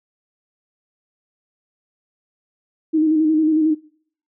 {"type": "tone with vibrato", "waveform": "sine", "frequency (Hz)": 312.5, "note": "D#4", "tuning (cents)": 8, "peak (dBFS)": -13, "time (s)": [2.93, 3.75], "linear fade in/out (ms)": 20, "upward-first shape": "square", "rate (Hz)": 11, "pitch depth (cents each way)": 35, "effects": ["noise-tail reverb RT60 0.6 s tail -25 dB re dry"]}